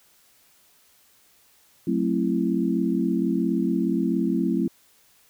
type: chord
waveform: sine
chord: F# half-diminished seventh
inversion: none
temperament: just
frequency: 185 / 222 / 266.4 / 333 Hz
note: F#3 / A3 / C4 / E4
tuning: 0 / +16 / +31 / +18 cents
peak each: -26 dBFS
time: 1.87-4.68 s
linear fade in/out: 5 ms
effects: white hiss -59 dBFS RMS until 5.29 s